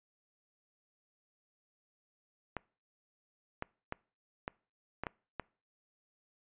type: clicks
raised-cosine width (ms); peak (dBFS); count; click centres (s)
0.5; -21; 7; 2.567 / 3.624 / 3.924 / 4.479 / 5.036 / 5.068 / 5.397
effects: noise-tail reverb RT60 0.4 s tail -25 dB re dry + resampled to 8000 Hz